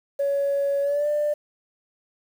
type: tone with pitch glide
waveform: sine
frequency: 561 to 593.3 Hz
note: C#5 to D5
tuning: +21 to +18 cents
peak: -19 dBFS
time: 0.19-1.34 s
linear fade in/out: 10 ms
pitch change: +97 cents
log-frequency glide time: 0.82-1.08 s
effects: tanh soft clip ceiling -17 dBFS + 8-bit